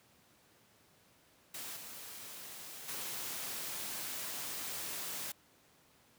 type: noise with level steps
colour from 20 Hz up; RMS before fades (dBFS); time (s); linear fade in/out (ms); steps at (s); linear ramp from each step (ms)
white; -44 / -48 / -41; 1.54-5.32; 5; 1.76 / 2.88; 10
effects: pink hiss -66 dBFS RMS until 6.18 s + high-pass 100 Hz 12 dB/octave